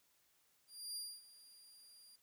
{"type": "tone with ADSR envelope", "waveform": "25% pulse", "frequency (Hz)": 4794, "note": "D8", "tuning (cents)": 35, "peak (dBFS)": -37, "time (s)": [0.67, 2.16], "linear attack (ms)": 290, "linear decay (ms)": 250, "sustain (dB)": -18, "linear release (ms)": 6, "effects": ["white hiss -75 dBFS RMS until 2.22 s"]}